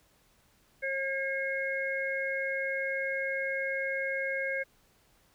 harmonic tone, 540 Hz, C#5, 45 cents flat, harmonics 1 / 3 / 4, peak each -34 / -34 / -34 dBFS, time 0.82-4.64 s, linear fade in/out 20 ms, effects pink hiss -66 dBFS RMS until 5.34 s

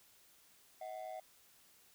triangle ring-modulated tone, 691 Hz, F5, 19 cents flat, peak -38 dBFS, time 0.81-1.2 s, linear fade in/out 5 ms, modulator 54.9 Hz, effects white hiss -66 dBFS RMS until 1.94 s

